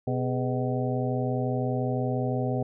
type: harmonic tone with a mistuned harmonic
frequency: 125.7 Hz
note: B2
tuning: 31 cents sharp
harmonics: 1 / 2 / 3 / 4 / 5 / 6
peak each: -28 / -31 / -33 / -34 / -35 / -36 dBFS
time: 0.07-2.63 s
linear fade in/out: 5 ms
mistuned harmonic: 3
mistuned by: +150 cents
effects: none